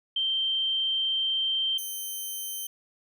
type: tone pair in turn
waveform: sine / 5% pulse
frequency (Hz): 3136 / 3100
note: G7 / G7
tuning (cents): 0 / -20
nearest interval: unison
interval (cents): 20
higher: first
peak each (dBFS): -24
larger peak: neither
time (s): 0.16-1.78 / 1.78-2.67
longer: first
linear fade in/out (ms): 5
effects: none